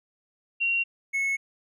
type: tone pair in turn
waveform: sine / triangle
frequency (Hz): 2750 / 2193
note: F7 / C#7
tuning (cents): -27 / -19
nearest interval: major third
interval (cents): 392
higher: first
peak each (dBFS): -22 / -22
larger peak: neither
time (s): 0.6-0.84 / 1.13-1.37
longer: neither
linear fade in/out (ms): 20
effects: none